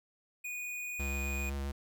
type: tone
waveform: square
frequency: 2464 Hz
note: D#7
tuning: 17 cents flat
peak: -38 dBFS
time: 0.44-1.5 s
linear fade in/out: 10 ms
type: tone with vibrato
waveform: square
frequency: 69.3 Hz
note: C#2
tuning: in tune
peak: -35 dBFS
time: 0.99-1.72 s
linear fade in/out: 10 ms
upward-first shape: sine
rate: 7.6 Hz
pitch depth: 18 cents each way
effects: none